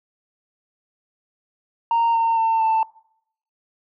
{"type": "tone with pitch steps", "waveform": "sine", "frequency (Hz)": [926, 913.3, 900.7, 888.3], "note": ["A#5", "A#5", "A5", "A5"], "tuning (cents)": [-12, -36, 40, 16], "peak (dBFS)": -14, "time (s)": [1.91, 2.83], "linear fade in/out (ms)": 2, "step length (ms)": 230, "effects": ["noise-tail reverb RT60 0.7 s tail -22 dB re dry", "tanh soft clip ceiling -14 dBFS"]}